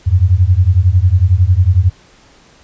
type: beating tone pair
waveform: sine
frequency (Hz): 85.8 / 96.8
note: F2 / G2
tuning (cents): -30 / -21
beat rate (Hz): 11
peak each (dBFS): -10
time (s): 0.06-1.9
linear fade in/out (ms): 20
effects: pink hiss -46 dBFS RMS until 2.63 s + resampled to 16000 Hz